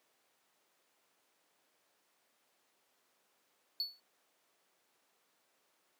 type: tone with exponential decay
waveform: triangle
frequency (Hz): 4435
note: C#8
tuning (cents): 0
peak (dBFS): -29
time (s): 3.8-4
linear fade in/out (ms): 1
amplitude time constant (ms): 43
effects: pink hiss -74 dBFS RMS until 5.99 s + high-pass 400 Hz 12 dB/octave